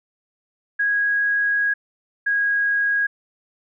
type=tone pair in turn; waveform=sine; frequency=1651 / 1644.5 Hz; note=G#6 / G#6; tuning=-11 / -18 cents; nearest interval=unison; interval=7 cents; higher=first; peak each=-17 dBFS; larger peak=neither; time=0.79-1.74 / 2.26-3.07 s; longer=first; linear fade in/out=10 ms; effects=none